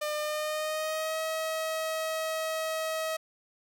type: tone with pitch glide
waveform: sawtooth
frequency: 602 to 637.8 Hz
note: D5 to D#5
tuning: +43 to +43 cents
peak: -26 dBFS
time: 0.01-3.17 s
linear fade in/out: 10 ms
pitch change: +100 cents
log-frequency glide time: 0.19-1.2 s
effects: none